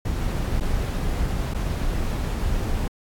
brown noise with dropouts, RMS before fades -24 dBFS, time 0.05-2.88 s, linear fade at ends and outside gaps 5 ms, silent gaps 0.601-0.607 / 1.537-1.545 s, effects AAC 64 kbps

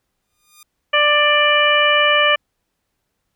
5% pulse tone with exponential growth, 1216 Hz, D#6, 40 cents flat, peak -28 dBFS, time 0.22-0.63 s, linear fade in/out 2 ms, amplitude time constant 87 ms
harmonic tone, 591 Hz, D5, 11 cents sharp, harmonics 1 / 2 / 3 / 4 / 5, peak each -18 / -18 / -18 / -18 / -18 dBFS, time 0.93-2.36 s, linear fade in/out 10 ms
effects pink hiss -73 dBFS RMS until 3.35 s

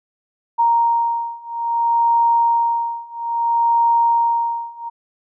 sine beating tone pair, 932.3 / 932.9 Hz, A#5 / A#5, 0 / +1 cents, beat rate 0.6 Hz, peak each -18 / -17 dBFS, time 0.58-4.9 s, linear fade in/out 20 ms, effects none

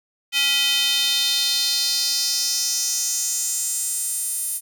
square tone with high-pass filter sweep, 279.8 Hz, C#4, 16 cents sharp, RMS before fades -22 dBFS, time 0.32-4.61 s, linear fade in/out 50 ms, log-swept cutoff 2800 to 10000 Hz, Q 3.4, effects none

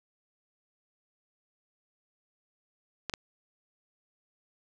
clicks, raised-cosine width 0.2 ms, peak -15 dBFS, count 2, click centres 3.097 / 3.138 s, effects none

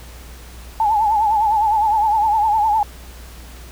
sine tone with vibrato, 858 Hz, A5, 44 cents flat, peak -13 dBFS, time 0.8-2.83 s, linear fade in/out 2 ms, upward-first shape triangle, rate 9.8 Hz, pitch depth 100 cents each way, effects added 60 Hz sine -36 dBFS peak until 3.71 s + pink hiss -42 dBFS RMS until 3.71 s

